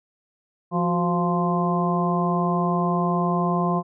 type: harmonic tone with a mistuned harmonic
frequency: 173.9 Hz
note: F3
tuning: 7 cents flat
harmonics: 1 / 2 / 3 / 4 / 5 / 6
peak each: -22 / -28 / -33 / -27 / -34 / -26 dBFS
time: 0.71-3.83 s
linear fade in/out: 50 ms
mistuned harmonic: 2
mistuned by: +80 cents
effects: none